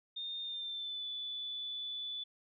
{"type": "tone with pitch glide", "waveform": "sine", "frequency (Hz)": [3644, 3475], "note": ["A#7", "A7"], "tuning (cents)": [-40, -22], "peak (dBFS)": -38, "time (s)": [0.16, 2.24], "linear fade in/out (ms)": 10, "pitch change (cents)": -82, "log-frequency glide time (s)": [0.42, 1.06], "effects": []}